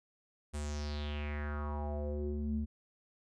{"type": "tone with low-pass filter sweep", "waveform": "square", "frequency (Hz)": 73.9, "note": "D2", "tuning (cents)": 11, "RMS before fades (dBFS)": -37, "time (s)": [0.53, 2.66], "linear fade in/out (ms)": 20, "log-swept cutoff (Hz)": [9100, 180], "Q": 4.3, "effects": []}